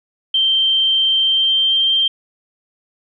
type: tone with pitch glide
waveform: sine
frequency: 3136 to 3158 Hz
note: G7 to G7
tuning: 0 to +12 cents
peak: -12 dBFS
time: 0.34-2.08 s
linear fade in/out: 5 ms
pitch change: +12 cents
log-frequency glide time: 1.21-1.83 s
effects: none